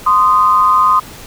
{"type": "tone pair together", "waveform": "sine", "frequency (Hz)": [1039, 1237], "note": ["C6", "D#6"], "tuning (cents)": [-12, -10], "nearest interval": "minor third", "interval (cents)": 302, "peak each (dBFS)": -10, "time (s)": [0.06, 1], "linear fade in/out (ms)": 10, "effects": ["pink hiss -34 dBFS RMS until 1.26 s"]}